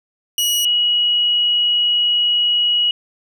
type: tone pair in turn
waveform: sawtooth / sine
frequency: 2910 / 2910 Hz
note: F#7 / F#7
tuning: -29 / -29 cents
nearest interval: unison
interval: 0 cents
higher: neither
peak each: -12 / -13 dBFS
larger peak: first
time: 0.38-0.65 / 0.65-2.91 s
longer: second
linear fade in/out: 2 ms
effects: none